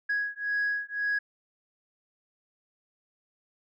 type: beating tone pair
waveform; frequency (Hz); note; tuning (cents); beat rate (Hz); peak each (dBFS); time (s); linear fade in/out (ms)
sine; 1661.2 / 1663.1; G#6 / G#6; 0 / +2; 1.9; -29; 0.09-1.19; 10
effects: tanh soft clip ceiling -22 dBFS